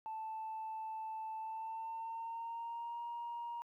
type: tone with pitch glide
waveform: sine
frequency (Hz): 880 to 943.2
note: A5 to A#5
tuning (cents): 0 to +20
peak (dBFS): -39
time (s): 0.06-3.62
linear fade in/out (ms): 0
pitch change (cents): +120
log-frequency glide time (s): 1.38-3.01
effects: tanh soft clip ceiling -37 dBFS + 13-bit